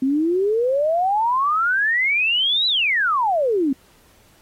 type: exponential two-way sweep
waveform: sine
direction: up then down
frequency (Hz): 257.1 to 4020 to 257.1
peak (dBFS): -16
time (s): 0.02-3.73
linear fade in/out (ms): 5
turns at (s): 2.67
effects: pink hiss -55 dBFS RMS until 4.41 s + AAC 48 kbps